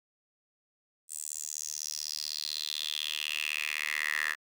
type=tone with high-pass filter sweep; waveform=10% pulse; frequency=75.9 Hz; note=D#2; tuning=42 cents flat; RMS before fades=-35 dBFS; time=1.08-4.36 s; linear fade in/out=50 ms; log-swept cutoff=8400 to 1700 Hz; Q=5.5; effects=none